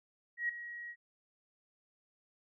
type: tone with ADSR envelope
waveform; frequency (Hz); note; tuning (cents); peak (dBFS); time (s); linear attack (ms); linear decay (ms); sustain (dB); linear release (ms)
sine; 1901; A#6; +33; -29; 0.37-0.96; 120; 6; -13; 60
effects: none